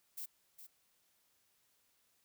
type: noise with echo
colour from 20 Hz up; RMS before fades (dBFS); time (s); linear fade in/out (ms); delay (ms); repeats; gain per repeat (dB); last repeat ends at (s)
violet; -44; 0.17-0.26; 10; 410; 1; -10; 0.67
effects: white hiss -75 dBFS RMS until 2.24 s